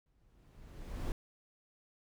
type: noise with exponential growth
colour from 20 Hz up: brown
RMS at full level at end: -35 dBFS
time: 0.06-1.12 s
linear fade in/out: 1 ms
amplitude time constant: 230 ms
effects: none